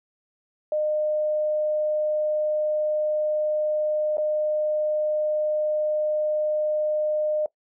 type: tone with dropouts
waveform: sine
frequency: 609 Hz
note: D#5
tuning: 37 cents flat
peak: -21 dBFS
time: 0.72-7.46 s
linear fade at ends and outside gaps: 2 ms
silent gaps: 4.171-4.181 s
effects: noise-tail reverb RT60 0.1 s tail -20 dB re dry